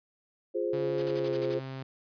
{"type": "chord", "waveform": "sine", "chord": "F minor", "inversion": "none", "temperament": "equal", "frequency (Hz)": [349.2, 415.3, 523.3], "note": ["F4", "Ab4", "C5"], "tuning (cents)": [0, 0, 0], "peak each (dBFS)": -32, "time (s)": [0.54, 1.6], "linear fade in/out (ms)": 20}
{"type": "tone with pitch glide", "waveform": "sawtooth", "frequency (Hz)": [140.8, 132.9], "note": ["C#3", "C3"], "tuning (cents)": [27, 27], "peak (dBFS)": -33, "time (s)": [0.73, 1.83], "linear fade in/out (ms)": 5, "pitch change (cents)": -100, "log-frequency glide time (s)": [1.15, 1.38]}
{"type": "noise bursts", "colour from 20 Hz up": "white", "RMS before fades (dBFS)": -41, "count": 7, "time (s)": [0.98, 1.544], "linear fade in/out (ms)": 2, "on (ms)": 42, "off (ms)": 45}
{"effects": ["resampled to 11025 Hz"]}